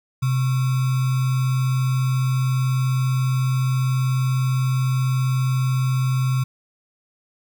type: tone with sample-and-hold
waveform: sine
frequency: 129.6 Hz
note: C3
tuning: 16 cents flat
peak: -17 dBFS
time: 0.22-6.44 s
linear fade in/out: 10 ms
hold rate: 1225 Hz
effects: none